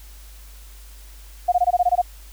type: tone bursts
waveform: sine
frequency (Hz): 715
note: F5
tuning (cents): +41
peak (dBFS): -13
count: 9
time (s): 1.48-2.018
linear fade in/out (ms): 10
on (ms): 42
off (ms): 20
effects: added 50 Hz sine -40 dBFS peak until 2.32 s + white hiss -49 dBFS RMS until 2.32 s